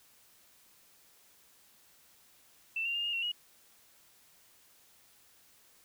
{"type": "tone with pitch steps", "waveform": "sine", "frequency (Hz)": [2671, 2772, 2816, 2842, 2734, 2893], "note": ["E7", "F7", "F7", "F7", "F7", "F#7"], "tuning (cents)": [22, -14, 14, 30, -37, -40], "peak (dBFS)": -31, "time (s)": [2.76, 3.318], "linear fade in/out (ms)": 5, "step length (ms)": 93, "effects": ["white hiss -63 dBFS RMS until 5.84 s"]}